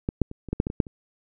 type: clicks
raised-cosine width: 3 ms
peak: -12 / -6 / -24 / -24 / -12 / -7 / -13 / -19 / -6 / -27 dBFS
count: 10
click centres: 0.089 / 0.217 / 0.314 / 0.487 / 0.53 / 0.601 / 0.669 / 0.701 / 0.802 / 0.868 s
effects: none